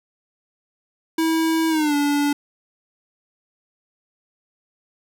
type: tone with pitch glide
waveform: square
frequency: 323.9 to 288.6 Hz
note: E4 to D4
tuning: -30 to -30 cents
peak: -18 dBFS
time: 1.18-2.33 s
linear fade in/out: 5 ms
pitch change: -200 cents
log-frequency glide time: 1.69-1.95 s
effects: none